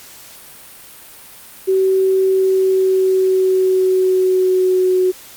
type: tone with pitch glide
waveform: sine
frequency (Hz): 380.6 to 369.3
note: F#4 to F#4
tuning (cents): +49 to -3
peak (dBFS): -11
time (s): 1.67-5.12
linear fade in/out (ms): 20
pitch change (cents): -52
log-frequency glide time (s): 2.31-4.99
effects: white hiss -39 dBFS RMS until 5.36 s + Opus 48 kbps